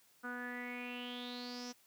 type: tone with low-pass filter sweep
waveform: sawtooth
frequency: 245.4 Hz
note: B3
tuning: 11 cents flat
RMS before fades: -44 dBFS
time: 0.23-1.73 s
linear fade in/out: 20 ms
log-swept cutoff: 1400 to 5800 Hz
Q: 8.9
effects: white hiss -68 dBFS RMS until 1.86 s + high-pass 100 Hz 12 dB/octave